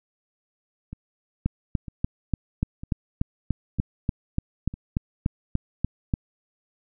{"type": "two click trains", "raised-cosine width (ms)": 5, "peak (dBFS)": [-23, -10], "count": [5, 17], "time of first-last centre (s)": [[0.93, 4.74], [1.46, 6.138]], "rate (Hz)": [1.05, 3.42], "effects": []}